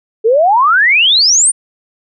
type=exponential sweep; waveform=sine; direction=up; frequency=423.3 to 9397 Hz; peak=-6 dBFS; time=0.24-1.52 s; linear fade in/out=20 ms; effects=none